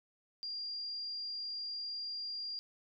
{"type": "tone", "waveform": "sine", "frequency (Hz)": 4787, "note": "D8", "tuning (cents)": 32, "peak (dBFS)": -38, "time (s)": [0.43, 2.59], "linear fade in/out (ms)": 0, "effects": []}